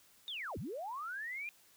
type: linear two-way sweep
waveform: sine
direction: down then up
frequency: 3729 to 69.3 to 2456 Hz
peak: -39 dBFS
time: 0.28-1.49 s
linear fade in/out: 0 ms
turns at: 0.58 s
effects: white hiss -65 dBFS RMS until 1.76 s